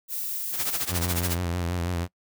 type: noise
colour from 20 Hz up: violet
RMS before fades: -31 dBFS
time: 0.08-0.87 s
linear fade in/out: 50 ms
type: noise with tremolo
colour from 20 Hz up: white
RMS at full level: -27 dBFS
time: 0.52-1.38 s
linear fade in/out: 50 ms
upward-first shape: sine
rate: 14 Hz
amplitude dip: 85%
type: tone with vibrato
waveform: sawtooth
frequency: 87.31 Hz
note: F2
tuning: in tune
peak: -22 dBFS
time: 0.88-2.08 s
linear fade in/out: 50 ms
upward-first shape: triangle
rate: 6.1 Hz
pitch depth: 71 cents each way
effects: noise-tail reverb RT60 0.1 s tail -23 dB re dry